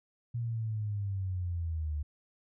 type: linear sweep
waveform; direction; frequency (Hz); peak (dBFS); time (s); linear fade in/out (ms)
sine; down; 119.6 to 72.9; -31; 0.34-2.03; 10
effects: none